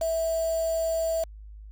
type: tone with quantisation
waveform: sine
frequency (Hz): 654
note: E5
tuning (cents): -14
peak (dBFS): -24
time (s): 0.01-1.24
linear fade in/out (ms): 5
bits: 6
effects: added 52 Hz sine -41 dBFS peak until 1.71 s